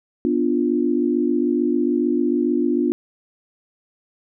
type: chord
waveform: sine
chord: B diminished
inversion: none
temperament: equal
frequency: 246.9 / 293.7 / 349.2 Hz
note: B3 / D4 / F4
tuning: 0 / 0 / 0 cents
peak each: -21 dBFS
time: 0.25-2.92 s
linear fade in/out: 0 ms
effects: none